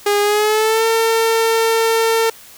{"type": "tone with pitch glide", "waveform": "sawtooth", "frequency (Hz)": [409.9, 452.2], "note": ["G#4", "A4"], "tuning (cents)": [-23, 47], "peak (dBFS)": -9, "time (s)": [0.06, 2.3], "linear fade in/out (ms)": 5, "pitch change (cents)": 170, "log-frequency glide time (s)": [0.21, 0.86], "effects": ["white hiss -41 dBFS RMS until 2.57 s"]}